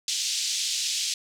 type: band-pass noise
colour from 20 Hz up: white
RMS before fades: -28 dBFS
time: 0.08-1.14 s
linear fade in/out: 2 ms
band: 3000 to 6900 Hz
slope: 24 dB/octave
effects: none